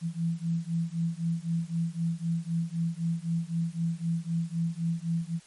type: beating tone pair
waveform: sine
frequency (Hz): 164.81 / 168.71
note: E3 / E3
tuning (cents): 0 / +40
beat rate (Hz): 3.9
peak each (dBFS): -30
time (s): 0.01-5.4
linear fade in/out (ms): 50
effects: white hiss -56 dBFS RMS until 5.46 s + MP3 48 kbps